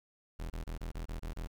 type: tone bursts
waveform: 40% pulse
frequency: 41.2 Hz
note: E1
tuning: in tune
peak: -36 dBFS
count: 8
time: 0.39-1.473 s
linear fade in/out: 10 ms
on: 110 ms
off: 29 ms
effects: 11-bit